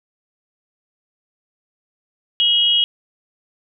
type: tone pair together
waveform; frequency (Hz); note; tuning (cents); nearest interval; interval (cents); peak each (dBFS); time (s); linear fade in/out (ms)
sine; 2900 / 3276; F#7 / G#7; -35 / -24; major second; 211; -15 / -16; 2.4-2.84; 0
effects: none